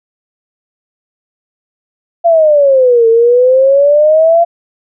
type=exponential two-way sweep; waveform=sine; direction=down then up; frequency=689 to 450 to 689 Hz; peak=-4 dBFS; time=2.24-4.45 s; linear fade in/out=20 ms; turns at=3.08 s; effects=none